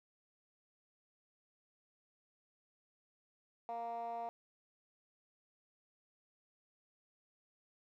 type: tone with band-pass filter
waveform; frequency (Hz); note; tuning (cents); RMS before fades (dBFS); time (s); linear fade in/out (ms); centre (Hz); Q
15% pulse; 233.1; A#3; 0; -42; 3.69-4.29; 0; 780; 7.2
effects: none